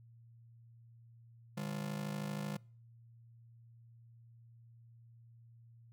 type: ring-modulated tone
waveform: 45% pulse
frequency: 174.61 Hz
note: F3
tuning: in tune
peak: -35 dBFS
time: 1.57-2.57 s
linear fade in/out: 5 ms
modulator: 26.5 Hz
effects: noise-tail reverb RT60 0.5 s tail -26 dB re dry + added 116 Hz sine -57 dBFS peak until 5.92 s